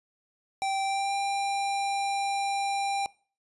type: tone with pitch glide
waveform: square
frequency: 780 to 794.6 Hz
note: G5 to G5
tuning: -9 to +23 cents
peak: -27 dBFS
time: 0.62-3.06 s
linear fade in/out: 0 ms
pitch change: +32 cents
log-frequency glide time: 0.83-1.14 s
effects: noise-tail reverb RT60 0.4 s tail -22 dB re dry + resampled to 24000 Hz